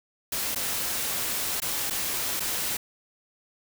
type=noise with dropouts; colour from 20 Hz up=white; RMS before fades=-29 dBFS; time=0.32-2.77 s; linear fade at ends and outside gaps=5 ms; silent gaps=0.548-0.558 / 1.602-1.619 / 1.9-1.906 / 2.397-2.403 s; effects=none